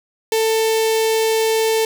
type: tone with notch filter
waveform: sawtooth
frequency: 444.5 Hz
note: A4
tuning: 18 cents sharp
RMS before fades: -17 dBFS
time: 0.32-1.85 s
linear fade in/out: 2 ms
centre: 1300 Hz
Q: 1.1
effects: none